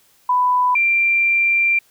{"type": "tone pair in turn", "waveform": "sine", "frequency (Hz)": [995, 2367], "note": ["B5", "D7"], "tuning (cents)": [13, 13], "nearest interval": "octave + minor third", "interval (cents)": 1500, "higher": "second", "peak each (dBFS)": -13, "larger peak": "neither", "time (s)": [[0.29, 0.75], [0.75, 1.79]], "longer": "second", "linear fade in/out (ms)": 5, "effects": ["white hiss -56 dBFS RMS until 1.9 s"]}